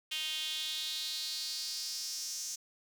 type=tone with high-pass filter sweep; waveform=sawtooth; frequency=311.1 Hz; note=D#4; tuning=in tune; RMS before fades=-38 dBFS; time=0.11-2.56 s; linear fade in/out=10 ms; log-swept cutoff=3000 to 6100 Hz; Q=4.4; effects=none